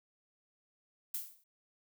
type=noise with exponential decay; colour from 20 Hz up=violet; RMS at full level=-34 dBFS; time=1.14-1.44 s; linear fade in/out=5 ms; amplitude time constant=64 ms; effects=none